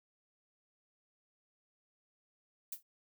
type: noise with exponential decay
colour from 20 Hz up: violet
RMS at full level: -36 dBFS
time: 2.72-2.83 s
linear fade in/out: 5 ms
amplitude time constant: 22 ms
effects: none